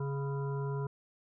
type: harmonic tone with a mistuned harmonic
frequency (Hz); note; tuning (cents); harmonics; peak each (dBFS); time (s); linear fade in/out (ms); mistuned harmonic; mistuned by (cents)
138.59; C#3; 0; 1 / 3 / 5 / 7 / 9 / 10; -33 / -39 / -53 / -44 / -58 / -52; 0-0.87; 5; 7; +34
effects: none